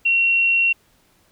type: tone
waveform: sine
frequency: 2734 Hz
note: F7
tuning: 37 cents flat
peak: -14 dBFS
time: 0.05-0.73 s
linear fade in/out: 10 ms
effects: pink hiss -59 dBFS RMS until 1.31 s